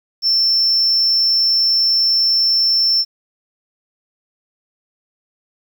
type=tone; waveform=sine; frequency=5370 Hz; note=E8; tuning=31 cents sharp; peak=-10 dBFS; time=0.22-3.05 s; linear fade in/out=50 ms; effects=tanh soft clip ceiling -10 dBFS + 8-bit